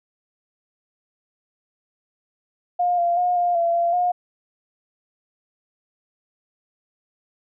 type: tone with pitch steps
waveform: sine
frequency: 710 / 691 / 716 / 704 / 680 / 686 / 715 Hz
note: F5 / F5 / F5 / F5 / F5 / F5 / F5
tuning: +28 / -19 / +43 / +14 / -46 / -31 / +41 cents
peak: -17 dBFS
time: 2.79-4.12 s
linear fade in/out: 10 ms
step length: 190 ms
effects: none